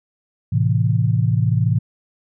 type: chord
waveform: sine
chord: A minor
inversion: none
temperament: equal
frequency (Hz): 110 / 130.81 / 164.81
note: A2 / C3 / E3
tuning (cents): 0 / 0 / 0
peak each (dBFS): -17 / -19 / -21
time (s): 0.52-1.79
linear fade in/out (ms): 10
effects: none